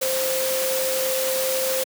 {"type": "tone in noise", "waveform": "sine", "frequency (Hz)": 523.3, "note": "C5", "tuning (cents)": 0, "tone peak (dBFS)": -23, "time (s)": [0.01, 1.84], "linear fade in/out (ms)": 10, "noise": "white", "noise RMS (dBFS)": -26, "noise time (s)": [0.01, 1.84], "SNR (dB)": 0, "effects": ["high-pass 200 Hz 12 dB/octave"]}